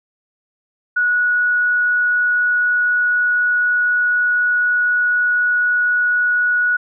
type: tone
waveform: sine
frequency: 1463 Hz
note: F#6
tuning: 20 cents flat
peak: -13 dBFS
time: 0.96-6.77 s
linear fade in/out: 10 ms
effects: none